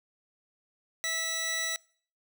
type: tone pair together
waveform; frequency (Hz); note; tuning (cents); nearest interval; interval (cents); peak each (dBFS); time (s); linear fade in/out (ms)
15% pulse; 654.4 / 1961; E5 / B6; -13 / -13; octave + perfect fifth; 1900; -34 / -24; 1.04-1.76; 0
effects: noise-tail reverb RT60 0.5 s tail -24 dB re dry